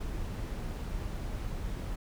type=noise; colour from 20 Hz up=brown; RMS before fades=-36 dBFS; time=0-1.96 s; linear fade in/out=10 ms; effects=none